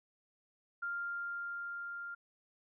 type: tone with level ramp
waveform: sine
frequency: 1396.9 Hz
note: F6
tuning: in tune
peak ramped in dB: -35 to -41 dBFS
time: 0.82-2.15 s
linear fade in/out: 10 ms
effects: none